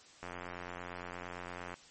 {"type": "click train", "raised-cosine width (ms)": 0.5, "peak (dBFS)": -27, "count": 135, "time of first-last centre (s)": [0.23, 1.741], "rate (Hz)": 88.7, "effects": ["white hiss -58 dBFS RMS until 1.9 s", "MP3 32 kbps"]}